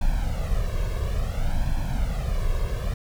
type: noise with flanger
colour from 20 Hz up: brown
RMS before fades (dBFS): -24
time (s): 0.01-2.94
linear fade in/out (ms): 5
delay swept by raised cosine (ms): 1.2 to 1.85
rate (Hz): 0.58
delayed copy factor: +0.9
effects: none